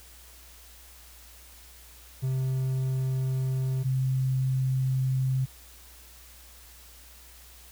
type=tone pair in turn; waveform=triangle / sine; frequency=131 / 131 Hz; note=C3 / C3; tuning=+2 / +2 cents; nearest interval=unison; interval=0 cents; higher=neither; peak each=-23 dBFS; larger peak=neither; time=2.22-3.84 / 3.84-5.46 s; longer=neither; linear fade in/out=20 ms; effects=added 60 Hz sine -52 dBFS peak until 7.71 s + white hiss -52 dBFS RMS until 7.71 s